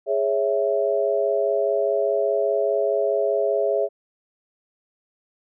sine chord, C# minor, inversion second, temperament equal, 415.3 / 554.4 / 659.3 Hz, G#4 / C#5 / E5, 0 / 0 / 0 cents, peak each -23 dBFS, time 0.06-3.89 s, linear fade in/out 50 ms, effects none

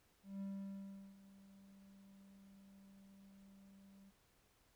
triangle tone with ADSR envelope, 196 Hz, G3, in tune, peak -40 dBFS, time 0.23-4.12 s, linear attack 180 ms, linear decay 740 ms, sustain -18 dB, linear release 36 ms, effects pink hiss -74 dBFS RMS until 4.75 s

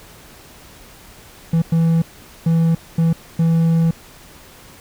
triangle tone bursts at uneven times, 164.81 Hz, E3, in tune, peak -10 dBFS, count 5, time 1.53-1.62 / 1.72-2.02 / 2.46-2.75 / 2.98-3.13 / 3.39-3.91 s, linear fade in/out 5 ms, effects pink hiss -43 dBFS RMS until 4.8 s

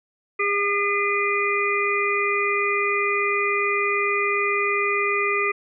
harmonic tone, 405.2 Hz, G#4, 43 cents flat, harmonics 1 / 3 / 5 / 6, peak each -25 / -25 / -25 / -25 dBFS, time 0.39-5.52 s, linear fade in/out 10 ms, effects none

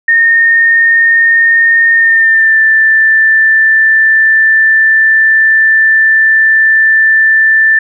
sine tone with pitch glide, 1835 to 1770.4 Hz, A#6 to A6, -28 to +10 cents, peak -4 dBFS, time 0.08-7.79 s, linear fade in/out 5 ms, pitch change -62 cents, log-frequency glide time 1.93-2.6 s, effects none

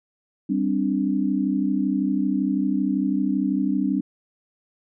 sine chord, G suspended fourth, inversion none, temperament just, 196 / 261.3 / 294 Hz, G3 / C4 / D4, 0 / -2 / +2 cents, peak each -24 dBFS, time 0.49-4.01 s, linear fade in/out 10 ms, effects none

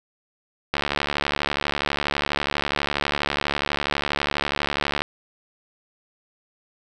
click train, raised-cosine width 0.3 ms, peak -6 dBFS, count 310, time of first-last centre 0.74-5.02 s, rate 72.2 Hz, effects none

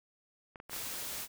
clicks, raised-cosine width 0.5 ms, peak -31 dBFS, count 5, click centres 0.558 / 0.601 / 0.696 / 0.732 / 0.764 s
white noise, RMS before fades -40 dBFS, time 0.69-1.28 s, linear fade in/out 50 ms
effects none

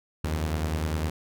sawtooth beating tone pair, 77.7 / 87.6 Hz, D#2 / F2, -2 / +6 cents, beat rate 9.9 Hz, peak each -23 / -29 dBFS, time 0.24-1.1 s, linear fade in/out 5 ms, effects none

